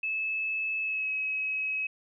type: tone with pitch glide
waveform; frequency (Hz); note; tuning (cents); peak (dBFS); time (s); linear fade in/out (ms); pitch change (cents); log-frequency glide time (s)
sine; 2605 to 2557; E7 to D#7; -21 to +47; -28; 0.03-1.87; 5; -32; 0.81-1.11
effects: none